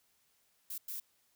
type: noise bursts at uneven times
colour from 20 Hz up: violet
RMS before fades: -41 dBFS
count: 2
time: 0.7-0.78 / 0.88-1 s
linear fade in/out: 5 ms
effects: white hiss -73 dBFS RMS until 1.35 s